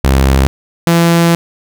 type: tone pair in turn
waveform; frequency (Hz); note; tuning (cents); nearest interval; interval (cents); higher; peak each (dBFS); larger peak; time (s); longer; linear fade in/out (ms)
sawtooth; 67 / 168.83; C2 / E3; +42 / +42; octave + major third; 1600; second; -3; neither; 0.04-0.47 / 0.87-1.35; second; 0
effects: none